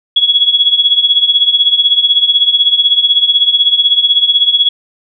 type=tone with tremolo; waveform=sine; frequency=3354 Hz; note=G#7; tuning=16 cents sharp; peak=-3 dBFS; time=0.16-4.69 s; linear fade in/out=5 ms; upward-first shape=triangle; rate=16 Hz; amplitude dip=85%; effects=none